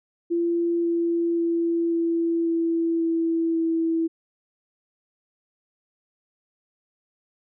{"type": "tone with pitch steps", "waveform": "sine", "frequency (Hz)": [340.8, 338.6, 336.5, 334.4, 332.2, 330.1, 328.1], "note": ["F4", "E4", "E4", "E4", "E4", "E4", "E4"], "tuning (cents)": [-42, 46, 36, 25, 13, 2, -8], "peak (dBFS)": -20, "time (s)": [0.3, 4.08], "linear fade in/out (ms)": 20, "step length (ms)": 540, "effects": []}